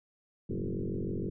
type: tone with frequency modulation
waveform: sine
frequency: 100 Hz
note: G2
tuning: 35 cents sharp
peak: -31 dBFS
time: 0.49-1.3 s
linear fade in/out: 10 ms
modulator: 46.5 Hz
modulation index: 7
effects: none